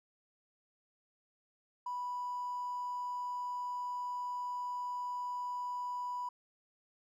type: tone with hard clipping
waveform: triangle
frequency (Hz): 985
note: B5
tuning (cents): -5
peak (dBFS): -36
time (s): 1.86-6.29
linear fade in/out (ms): 5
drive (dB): 3
effects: none